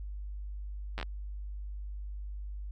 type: slowing click train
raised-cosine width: 0.3 ms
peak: -21 dBFS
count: 5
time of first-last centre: 0.98-1.028 s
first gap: 9 ms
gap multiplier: 1.2
effects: added 50 Hz sine -37 dBFS peak until 2.71 s